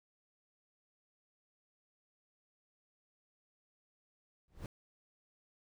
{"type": "noise with exponential growth", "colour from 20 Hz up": "brown", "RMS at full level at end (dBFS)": -37, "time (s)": [4.48, 4.66], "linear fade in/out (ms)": 1, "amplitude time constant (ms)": 38, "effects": []}